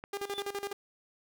click, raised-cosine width 0.5 ms, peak -27 dBFS, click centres 0.039 s
sawtooth tone with tremolo, 402.3 Hz, G4, 45 cents sharp, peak -29 dBFS, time 0.13-0.73 s, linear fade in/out 5 ms, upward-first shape square, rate 12 Hz, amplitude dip 80%
triangle tone with exponential growth, 3500 Hz, A7, 10 cents flat, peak -32 dBFS, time 0.21-0.4 s, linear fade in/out 0 ms, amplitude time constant 41 ms
effects none

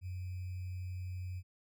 sine tone with sample-and-hold, 91.2 Hz, F#2, 24 cents flat, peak -38 dBFS, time 0.01-1.43 s, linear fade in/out 50 ms, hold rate 2450 Hz, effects none

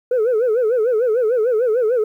sine tone with vibrato, 466.7 Hz, A#4, 2 cents sharp, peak -12 dBFS, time 0.11-2.04 s, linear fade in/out 5 ms, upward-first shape sine, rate 6.7 Hz, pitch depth 170 cents each way, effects tanh soft clip ceiling -12 dBFS + 9-bit

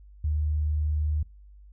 sine tone, 75.8 Hz, D#2, 45 cents flat, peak -23 dBFS, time 0.24-1.23 s, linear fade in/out 5 ms, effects noise-tail reverb RT60 0.3 s tail -25 dB re dry + added 50 Hz sine -47 dBFS peak until 1.72 s

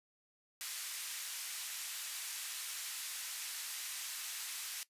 white band-pass noise, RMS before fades -43 dBFS, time 0.61-4.83 s, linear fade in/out 0 ms, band 1600 to 12000 Hz, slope 12 dB/octave, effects noise-tail reverb RT60 0.1 s tail -17 dB re dry + resampled to 32000 Hz

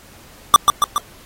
square tone with echo, 1174.7 Hz, D6, in tune, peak -3 dBFS, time 0.54-0.56 s, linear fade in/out 0 ms, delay 140 ms, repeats 3, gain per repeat -4 dB, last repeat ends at 0.98 s, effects pink hiss -45 dBFS RMS until 1.25 s + AAC 48 kbps

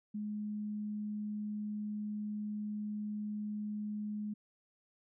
sine tone, 210 Hz, G#3, 19 cents sharp, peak -36 dBFS, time 0.14-4.34 s, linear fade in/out 10 ms, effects none

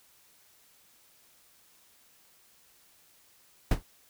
brown noise with exponential decay, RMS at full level -17 dBFS, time 3.71-3.83 s, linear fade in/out 5 ms, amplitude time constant 24 ms, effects white hiss -62 dBFS RMS until 4.09 s

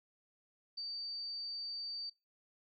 sine tone, 4616 Hz, D8, 31 cents flat, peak -39 dBFS, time 0.77-2.1 s, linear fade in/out 10 ms, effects noise-tail reverb RT60 0.2 s tail -19 dB re dry

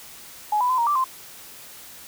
sine tone with pitch steps, 843 / 990 / 1022 / 937 / 1172 / 1043 Hz, G#5 / B5 / C6 / A#5 / D6 / C6, +26 / +4 / -41 / +9 / -4 / -6 cents, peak -18 dBFS, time 0.52-1.042 s, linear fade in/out 5 ms, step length 87 ms, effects white hiss -43 dBFS RMS until 2.07 s

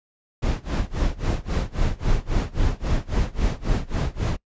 brown noise with tremolo, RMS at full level -19 dBFS, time 0.42-4.37 s, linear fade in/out 10 ms, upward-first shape sine, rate 3.7 Hz, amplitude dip 95%, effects noise-tail reverb RT60 0.1 s tail -24 dB re dry + resampled to 16000 Hz

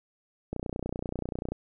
click train, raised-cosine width 2 ms, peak -19 dBFS, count 31, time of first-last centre 0.53-1.52 s, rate 30.3 Hz, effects none

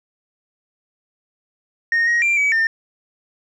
sine tone with pitch steps, 1850 / 1884 / 2369 / 2279 / 1806 Hz, A#6 / A#6 / D7 / C#7 / A6, -14 / +18 / +14 / +47 / +45 cents, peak -12 dBFS, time 1.92-2.67 s, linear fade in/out 2 ms, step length 150 ms, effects tanh soft clip ceiling -13 dBFS

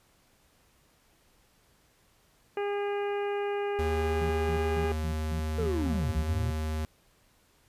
harmonic tone, 406.3 Hz, G#4, 38 cents flat, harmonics 1 / 2 / 3 / 4 / 5 / 6 / 7, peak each -29 / -36 / -43 / -43 / -47 / -46 / -50 dBFS, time 2.57-4.92 s, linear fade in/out 2 ms
square tone, 78 Hz, D#2, 5 cents sharp, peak -30 dBFS, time 3.79-6.85 s, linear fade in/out 0 ms
sine tone bursts, 164.81 Hz, E3, in tune, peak -34 dBFS, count 8, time 4.21-6.228 s, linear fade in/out 2 ms, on 86 ms, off 190 ms
triangle linear two-way sweep, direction down then up, 466.2 to 62 to 125.4 Hz, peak -27 dBFS, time 5.58-6.51 s, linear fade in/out 5 ms, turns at 6.16 s
effects pink hiss -65 dBFS RMS until 7.68 s + resampled to 32000 Hz

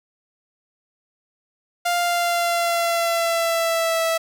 sawtooth tone with pitch glide, 699 to 656 Hz, F5 to E5, +1 to -9 cents, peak -15 dBFS, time 1.85-4.18 s, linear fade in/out 10 ms, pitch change -110 cents, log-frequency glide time 1.99-4.03 s, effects none

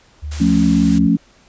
sine tone with pitch glide, 74.7 to 74.1 Hz, D2 to D2, +30 to +16 cents, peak -23 dBFS, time 0.22-1.08 s, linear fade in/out 20 ms, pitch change -14 cents, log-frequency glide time 0.7-0.85 s
white noise, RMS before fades -31 dBFS, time 0.31-0.99 s, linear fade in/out 10 ms
sine chord, F augmented, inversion none, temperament equal, 174.61 / 220 / 277.2 Hz, F3 / A3 / C#4, 0 / 0 / 0 cents, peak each -15 dBFS, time 0.4-1.17 s, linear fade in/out 10 ms
effects pink hiss -51 dBFS RMS until 1.48 s + resampled to 16000 Hz

